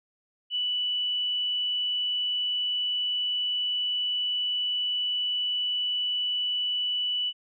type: tone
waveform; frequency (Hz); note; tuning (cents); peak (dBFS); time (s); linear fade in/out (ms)
sine; 2965; F#7; +3; -25; 0.5-7.33; 50
effects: none